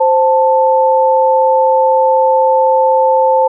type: tone pair together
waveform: sine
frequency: 523.4 / 882 Hz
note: C5 / A5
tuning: 0 / +4 cents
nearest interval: major sixth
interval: 904 cents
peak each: -10 dBFS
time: 0-3.48 s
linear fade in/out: 10 ms
effects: none